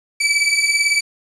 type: beating tone pair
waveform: sawtooth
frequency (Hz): 2293 / 2311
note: D7 / D7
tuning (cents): -42 / -28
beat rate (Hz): 18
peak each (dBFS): -14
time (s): 0.2-1.01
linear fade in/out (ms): 10
effects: resampled to 24000 Hz + 7-bit